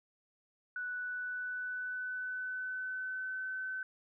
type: tone with pitch glide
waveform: sine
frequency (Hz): 1481 to 1522.6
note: F#6 to F#6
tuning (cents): +1 to +49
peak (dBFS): -36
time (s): 0.76-3.83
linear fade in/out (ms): 2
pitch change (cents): +48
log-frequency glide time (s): 0.86-3.45
effects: none